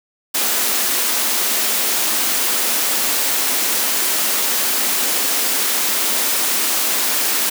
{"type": "high-pass noise", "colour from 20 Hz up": "white", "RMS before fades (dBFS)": -18, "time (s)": [0.34, 7.5], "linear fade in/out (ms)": 10, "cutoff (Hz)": 200, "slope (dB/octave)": 96, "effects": []}